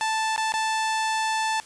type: tone with dropouts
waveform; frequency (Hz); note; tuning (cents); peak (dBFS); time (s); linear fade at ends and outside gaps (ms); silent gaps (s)
sawtooth; 880; A5; 0; -19; 0.01-1.6; 0; 0.362-0.378 / 0.521-0.539
effects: white hiss -47 dBFS RMS until 1.65 s + resampled to 22050 Hz